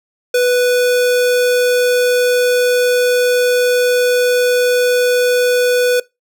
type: tone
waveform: square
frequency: 493.9 Hz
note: B4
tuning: in tune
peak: -11 dBFS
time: 0.34-6 s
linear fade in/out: 5 ms
effects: noise-tail reverb RT60 0.2 s tail -21 dB re dry